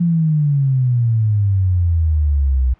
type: exponential sweep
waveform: sine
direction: down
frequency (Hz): 174.61 to 61.74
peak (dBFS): -12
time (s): 0-2.74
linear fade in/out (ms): 10
effects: pink hiss -54 dBFS RMS until 2.79 s + low-pass 2000 Hz 12 dB/octave